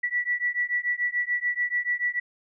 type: beating tone pair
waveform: sine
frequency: 1949 / 1955.9 Hz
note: B6 / B6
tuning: -23 / -17 cents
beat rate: 6.9 Hz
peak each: -27 dBFS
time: 0.03-2.2 s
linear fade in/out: 10 ms
effects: none